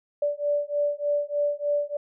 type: beating tone pair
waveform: sine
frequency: 581 / 584.3 Hz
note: D5 / D5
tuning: -19 / -9 cents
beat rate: 3.3 Hz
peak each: -26 dBFS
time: 0.22-1.97 s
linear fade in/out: 5 ms
effects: none